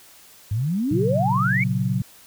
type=exponential sweep; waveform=sine; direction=up; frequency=97 to 2315 Hz; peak=-20 dBFS; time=0.51-1.64 s; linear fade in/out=5 ms
type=chord; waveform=sine; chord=F# major; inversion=first; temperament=equal with one note detuned; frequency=116.54 / 136.45 / 185 Hz; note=A#2 / C#3 / F#3; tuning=0 / -27 / 0 cents; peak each=-24 dBFS; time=0.91-2.02 s; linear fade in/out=5 ms
effects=white hiss -49 dBFS RMS until 2.26 s